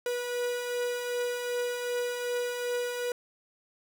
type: beating tone pair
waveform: 45% pulse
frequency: 485.4 / 488 Hz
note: B4 / B4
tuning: -30 / -21 cents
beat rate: 2.6 Hz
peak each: -39 / -30 dBFS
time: 0.06-3.12 s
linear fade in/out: 2 ms
effects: none